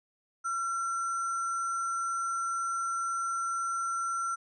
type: tone with sample-and-hold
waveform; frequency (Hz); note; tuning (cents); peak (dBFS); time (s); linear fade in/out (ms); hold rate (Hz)
sine; 1361; F6; -45; -29; 0.44-4.36; 20; 7350
effects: resampled to 22050 Hz